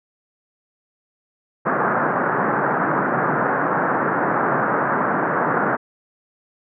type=band-pass noise; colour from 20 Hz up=white; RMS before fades=-20 dBFS; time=1.65-5.77 s; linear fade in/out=20 ms; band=130 to 1600 Hz; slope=48 dB/octave; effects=none